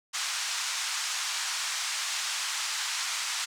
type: band-pass noise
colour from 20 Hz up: white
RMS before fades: -32 dBFS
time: 0.13-3.46 s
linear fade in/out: 20 ms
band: 940 to 7500 Hz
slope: 24 dB/octave
effects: none